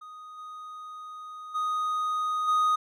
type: tone with level steps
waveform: triangle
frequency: 1244.5 Hz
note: D#6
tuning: in tune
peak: -40 / -37 / -24 / -19 dBFS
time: 0.01-2.76 s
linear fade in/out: 10 ms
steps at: 0.37 / 1.54 / 2.47 s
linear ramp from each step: 20 ms
effects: none